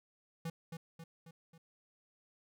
square tone with echo, 164.81 Hz, E3, in tune, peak -38 dBFS, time 0.45-0.5 s, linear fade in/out 5 ms, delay 270 ms, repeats 4, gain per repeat -5 dB, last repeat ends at 1.58 s, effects none

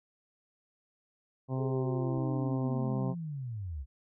harmonic tone, 130.81 Hz, C3, in tune, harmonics 1 / 2 / 3 / 4 / 5 / 6 / 7 / 8, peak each -31 / -37 / -41 / -43 / -45 / -47 / -48 / -49 dBFS, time 1.48-3.15 s, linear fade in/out 50 ms
sine linear sweep, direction down, 424.9 to 60.9 Hz, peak -35 dBFS, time 1.57-3.86 s, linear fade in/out 50 ms
click, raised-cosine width 5 ms, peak -37 dBFS, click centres 2.18 s
effects none

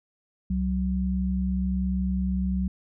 sine tone pair together, 66.29 / 187.5 Hz, C2 / F#3, +23 / +23 cents, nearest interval octave + tritone, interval 1800 cents, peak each -27 / -25 dBFS, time 0.5-2.68 s, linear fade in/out 5 ms, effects none

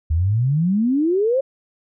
sine exponential sweep, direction up, 74.9 to 554.4 Hz, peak -15 dBFS, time 0.1-1.41 s, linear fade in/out 10 ms, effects none

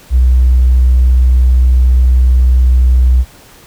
triangle tone with tanh clipping, 62.7 Hz, B1, 27 cents sharp, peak -4 dBFS, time 0.1-3.25 s, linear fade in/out 50 ms, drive 2 dB, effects pink hiss -40 dBFS RMS until 3.66 s

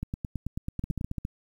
two click trains, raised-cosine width 5 ms, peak -19 / -19 dBFS, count 10 / 7, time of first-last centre 0.03-1.011 / 0.84-1.251 s, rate 9.17 / 14.6 Hz, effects 9-bit

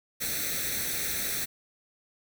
white noise with comb filter, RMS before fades -31 dBFS, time 0.2-1.46 s, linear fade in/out 20 ms, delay 0.5 ms, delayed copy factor +0.75, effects none

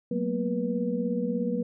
sine tone cluster, 185.8 / 226 / 242.8 / 484.5 Hz, F#3 / A3 / B3 / B4, +7 / +47 / -29 / -33 cents, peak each -31 dBFS, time 0.11-1.63 s, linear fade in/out 5 ms, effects none

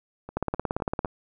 two click trains, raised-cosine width 1 ms, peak -24 / -12 dBFS, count 4 / 13, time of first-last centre 0.29-1.057 / 0.37-1.048 s, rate 3.91 / 17.7 Hz, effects none

